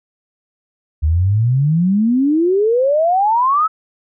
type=exponential sweep; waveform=sine; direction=up; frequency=73.42 to 1319 Hz; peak=-11 dBFS; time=1.02-3.68 s; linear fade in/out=20 ms; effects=none